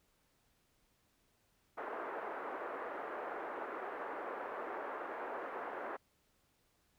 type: band-pass noise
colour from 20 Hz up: pink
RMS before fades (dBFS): -43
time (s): 1.77-5.97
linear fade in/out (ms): 10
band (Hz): 380 to 1600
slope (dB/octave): 24
effects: pink hiss -75 dBFS RMS until 6.98 s